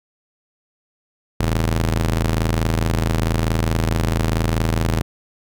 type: ring-modulated tone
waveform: sawtooth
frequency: 81 Hz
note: E2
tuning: 30 cents flat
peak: -10 dBFS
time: 1.4-5.02 s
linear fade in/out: 5 ms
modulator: 28.2 Hz
effects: none